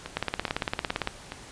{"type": "two click trains", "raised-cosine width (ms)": 0.3, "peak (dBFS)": [-18, -10], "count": [4, 17], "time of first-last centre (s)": [[0.06, 1.321], [0.17, 1.074]], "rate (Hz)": [2.38, 17.7], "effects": ["pink hiss -46 dBFS RMS until 1.51 s", "resampled to 22050 Hz"]}